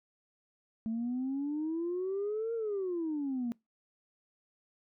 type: exponential two-way sweep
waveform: sine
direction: up then down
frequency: 220 to 466.2 to 230.6 Hz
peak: -30 dBFS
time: 0.86-3.52 s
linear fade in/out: 0 ms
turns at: 2.54 s
effects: noise-tail reverb RT60 0.2 s tail -25 dB re dry + tanh soft clip ceiling -28 dBFS